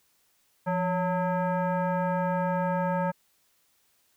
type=tone with frequency modulation; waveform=sine; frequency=173.3 Hz; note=F3; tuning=13 cents flat; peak=-24 dBFS; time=0.66-3.12 s; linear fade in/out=20 ms; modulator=730 Hz; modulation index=1.3; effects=white hiss -68 dBFS RMS until 4.16 s